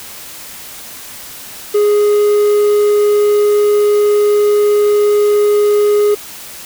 triangle tone with quantisation, 415.3 Hz, G#4, in tune, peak -6 dBFS, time 1.74-6.15 s, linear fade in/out 10 ms, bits 6, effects white hiss -31 dBFS RMS until 6.65 s

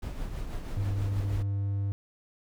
brown noise with tremolo, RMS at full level -33 dBFS, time 0.02-1.43 s, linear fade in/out 10 ms, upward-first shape triangle, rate 6.2 Hz, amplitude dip 50%
triangle tone, 99.7 Hz, G2, 30 cents sharp, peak -25 dBFS, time 0.77-1.92 s, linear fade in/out 0 ms
effects none

